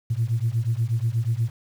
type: beating tone pair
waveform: sine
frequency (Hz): 111.1 / 119.4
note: A2 / A#2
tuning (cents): +17 / +42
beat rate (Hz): 8.3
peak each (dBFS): -23 / -23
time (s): 0.1-1.5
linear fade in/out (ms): 10
effects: tanh soft clip ceiling -14 dBFS + 8-bit